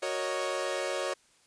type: chord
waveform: sawtooth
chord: D# minor seventh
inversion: first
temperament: equal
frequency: 370 / 466.2 / 554.4 / 622.3 Hz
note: F#4 / A#4 / C#5 / D#5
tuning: 0 / 0 / 0 / 0 cents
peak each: -33 / -35 / -29 / -33 dBFS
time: 0.02-1.14 s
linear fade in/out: 10 ms
effects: white hiss -64 dBFS RMS until 1.46 s + resampled to 22050 Hz